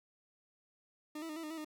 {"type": "tone with pitch steps", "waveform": "40% pulse", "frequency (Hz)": [303.5, 327.3, 305.6, 328.9, 305.3, 324.7, 306.1], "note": ["D#4", "E4", "D#4", "E4", "D#4", "E4", "D#4"], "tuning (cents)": [-43, -12, -31, -4, -33, -26, -28], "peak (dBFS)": -40, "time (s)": [1.15, 1.647], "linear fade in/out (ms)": 5, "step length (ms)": 71, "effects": []}